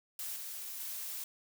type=noise with level steps; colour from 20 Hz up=blue; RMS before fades=-40 / -43 / -41 dBFS; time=0.19-1.24 s; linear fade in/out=2 ms; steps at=0.36 / 0.8 s; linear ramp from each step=2 ms; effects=none